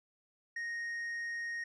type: tone with tanh clipping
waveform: sine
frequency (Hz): 1864.7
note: A#6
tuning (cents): 0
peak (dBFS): -37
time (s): 0.56-1.64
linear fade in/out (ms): 5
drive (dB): 4
effects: none